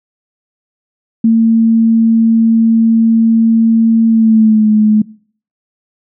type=tone with pitch glide; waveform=sine; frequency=226.3 to 213.8 Hz; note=A3 to A3; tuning=+49 to -49 cents; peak=-5 dBFS; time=1.24-5.02 s; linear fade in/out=5 ms; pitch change=-98 cents; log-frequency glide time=4.08-4.7 s; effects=noise-tail reverb RT60 0.5 s tail -22 dB re dry